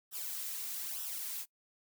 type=noise with flanger; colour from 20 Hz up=blue; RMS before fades=-40 dBFS; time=0.11-1.46 s; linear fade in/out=50 ms; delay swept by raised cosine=0.44 to 3.44 ms; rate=1.1 Hz; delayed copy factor=-0.7; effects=noise-tail reverb RT60 0.1 s tail -23 dB re dry